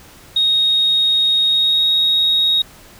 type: tone with pitch glide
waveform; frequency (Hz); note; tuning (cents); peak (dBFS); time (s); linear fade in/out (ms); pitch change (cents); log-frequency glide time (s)
sine; 3740 to 3764; A#7 to A#7; +5 to +16; -11; 0.36-2.62; 5; +11; 1.44-1.86
effects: tanh soft clip ceiling -7 dBFS + pink hiss -43 dBFS RMS until 2.99 s